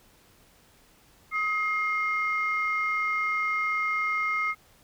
sine tone pair together, 1265.3 / 2128 Hz, D#6 / C7, +29 / +29 cents, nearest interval major sixth, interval 900 cents, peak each -27 / -26 dBFS, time 1.31-4.55 s, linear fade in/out 50 ms, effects tanh soft clip ceiling -18 dBFS + pink hiss -59 dBFS RMS until 4.83 s

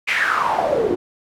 pink noise with band-pass filter sweep, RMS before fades -19 dBFS, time 0.07-0.96 s, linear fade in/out 20 ms, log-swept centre 2400 to 330 Hz, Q 6.5, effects none

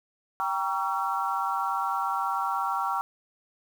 sine chord, G diminished seventh, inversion none, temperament just, 784 / 940.8 / 1128.9 / 1354.7 Hz, G5 / Bb5 / Db6 / Fb6, 0 / +16 / +31 / +47 cents, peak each -31 dBFS, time 0.4-3.01 s, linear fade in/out 0 ms, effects 8-bit

